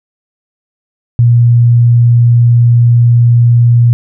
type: tone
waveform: sine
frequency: 119.1 Hz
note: A#2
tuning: 38 cents sharp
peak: -3 dBFS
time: 1.19-3.93 s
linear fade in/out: 0 ms
effects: none